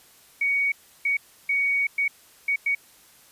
sine tone bursts at uneven times, 2241 Hz, C#7, 18 cents sharp, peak -20 dBFS, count 6, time 0.41-0.72 / 1.05-1.17 / 1.49-1.87 / 1.98-2.08 / 2.48-2.56 / 2.66-2.75 s, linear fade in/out 5 ms, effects white hiss -54 dBFS RMS until 3.31 s + resampled to 32000 Hz

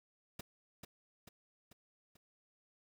pink noise with echo, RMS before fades -45 dBFS, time 0.39-0.41 s, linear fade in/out 5 ms, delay 440 ms, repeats 4, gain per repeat -5 dB, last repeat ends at 2.17 s, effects none

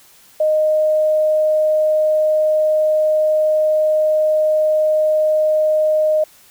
sine tone, 618 Hz, D#5, 12 cents flat, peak -12 dBFS, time 0.4-6.24 s, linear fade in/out 5 ms, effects white hiss -48 dBFS RMS until 6.5 s

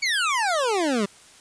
25% pulse exponential sweep, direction down, 2301 to 191.1 Hz, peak -17 dBFS, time 0.02-1.06 s, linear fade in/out 10 ms, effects white hiss -50 dBFS RMS until 1.4 s + resampled to 22050 Hz

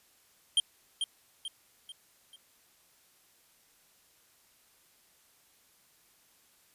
square tone with echo, 3170 Hz, G7, 19 cents sharp, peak -22 dBFS, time 0.57-0.6 s, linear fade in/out 2 ms, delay 440 ms, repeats 4, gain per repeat -7 dB, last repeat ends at 2.36 s, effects white hiss -65 dBFS RMS until 6.74 s + resampled to 32000 Hz

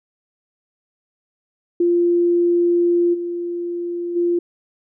sine tone with level steps, 346.9 Hz, F4, 12 cents flat, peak -13 / -22 / -15 dBFS, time 1.8-4.39 s, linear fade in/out 5 ms, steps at 3.13 / 4.15 s, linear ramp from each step 20 ms, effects none

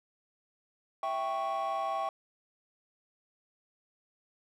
triangle chord, C# diminished, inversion first, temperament equal, 659.3 / 784 / 1108.7 Hz, E5 / G5 / C#6, 0 / 0 / 0 cents, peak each -33 / -31 / -32 dBFS, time 1.03-2.09 s, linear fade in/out 2 ms, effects tanh soft clip ceiling -24 dBFS

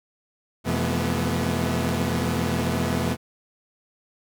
sawtooth tone cluster, 87.6 / 128.7 / 167.6 / 214.8 / 243.9 Hz, F2 / C3 / E3 / A3 / B3, +6 / -28 / +29 / -41 / -21 cents, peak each -25 dBFS, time 0.64-3.17 s, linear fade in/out 50 ms, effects none

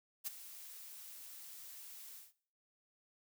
blue noise with ADSR envelope, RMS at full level -38 dBFS, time 0.24-2.33 s, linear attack 31 ms, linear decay 16 ms, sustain -14 dB, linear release 180 ms, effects noise-tail reverb RT60 0.5 s tail -18 dB re dry

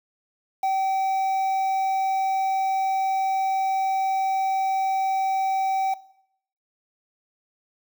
triangle tone with quantisation, 769 Hz, G5, 33 cents flat, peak -18 dBFS, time 0.63-5.94 s, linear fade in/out 5 ms, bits 7, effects noise-tail reverb RT60 0.7 s tail -19 dB re dry

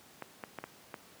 clicks, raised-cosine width 0.5 ms, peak -24 dBFS, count 5, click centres 0.223 / 0.438 / 0.587 / 0.64 / 0.942 s, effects pink hiss -57 dBFS RMS until 1.2 s + high-pass 150 Hz 12 dB/octave

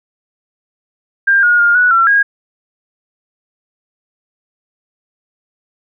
sine tone with pitch steps, 1595 / 1437 / 1412 / 1472 / 1355 / 1635 Hz, G6 / F6 / F6 / F#6 / E6 / G#6, +30 / +49 / +19 / -9 / +47 / -28 cents, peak -7 dBFS, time 1.27-2.23 s, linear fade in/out 10 ms, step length 160 ms, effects none

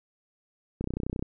click train, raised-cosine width 3 ms, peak -18 dBFS, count 14, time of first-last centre 0.81-1.225 s, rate 31.3 Hz, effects none

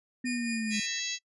sine tone, 1828 Hz, A#6, 34 cents flat, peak -40 dBFS, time 0.24-1 s, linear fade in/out 10 ms
sine linear sweep, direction down, 250.4 to 207.7 Hz, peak -30 dBFS, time 0.24-0.8 s, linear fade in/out 5 ms
sawtooth tone with tremolo, 2446 Hz, D#7, 30 cents flat, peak -30 dBFS, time 0.25-0.87 s, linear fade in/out 20 ms, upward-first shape sine, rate 4.6 Hz, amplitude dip 50%
harmonic tone, 659.3 Hz, E5, in tune, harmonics 3 / 4 / 5 / 6 / 7 / 8 / 9 / 10, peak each -41 / -39 / -40 / -38 / -41 / -43 / -48 / -37 dBFS, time 0.7-1.19 s, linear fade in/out 50 ms
effects noise-tail reverb RT60 0.1 s tail -24 dB re dry + resampled to 24000 Hz

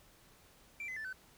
triangle tone with pitch steps, 2349 / 2033 / 1759.8 / 1523.1 Hz, D7 / B6 / A6 / F#6, 0 / +50 / 0 / +50 cents, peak -37 dBFS, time 0.8-1.128 s, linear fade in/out 2 ms, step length 82 ms, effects tanh soft clip ceiling -35 dBFS + pink hiss -63 dBFS RMS until 1.37 s

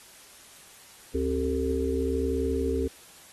sine tone cluster, 71.8 / 267.7 / 387.5 / 448.6 Hz, D2 / C4 / G4 / A4, -39 / +40 / -20 / +34 cents, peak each -30 dBFS, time 1.14-2.88 s, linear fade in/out 10 ms, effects white hiss -51 dBFS RMS until 3.32 s + AAC 32 kbps

